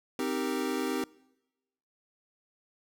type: chord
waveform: square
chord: C minor seventh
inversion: none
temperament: equal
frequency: 261.6 / 311.1 / 392 / 466.2 Hz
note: C4 / Eb4 / G4 / Bb4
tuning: 0 / 0 / 0 / 0 cents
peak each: -34 / -36 / -35 / -39 dBFS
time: 0.19-1.04 s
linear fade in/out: 2 ms
effects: noise-tail reverb RT60 1.0 s tail -24 dB re dry